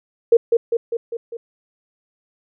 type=tone with echo; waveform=sine; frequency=464.8 Hz; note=A#4; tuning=5 cents flat; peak=-7 dBFS; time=0.32-0.37 s; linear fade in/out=5 ms; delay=200 ms; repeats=5; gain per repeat=-4 dB; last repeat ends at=1.37 s; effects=none